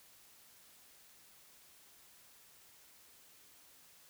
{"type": "silence", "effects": ["white hiss -62 dBFS RMS until 4.09 s"]}